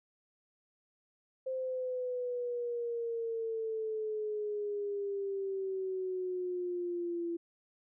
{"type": "exponential sweep", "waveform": "sine", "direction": "down", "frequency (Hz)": [523.3, 338.1], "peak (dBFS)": -33, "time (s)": [1.46, 7.37], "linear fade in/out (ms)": 10, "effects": []}